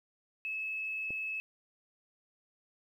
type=tone; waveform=sine; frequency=2594 Hz; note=E7; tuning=28 cents flat; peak=-34 dBFS; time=0.45-1.4 s; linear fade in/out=0 ms
type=click; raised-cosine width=2 ms; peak=-33 dBFS; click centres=1.106 s
effects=11-bit